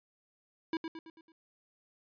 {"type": "tone with echo", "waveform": "square", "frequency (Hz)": 325.2, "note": "E4", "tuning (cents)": -23, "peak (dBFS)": -31, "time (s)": [0.73, 0.77], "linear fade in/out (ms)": 2, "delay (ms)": 110, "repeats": 5, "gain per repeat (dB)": -6, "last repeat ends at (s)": 1.32, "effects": ["resampled to 11025 Hz"]}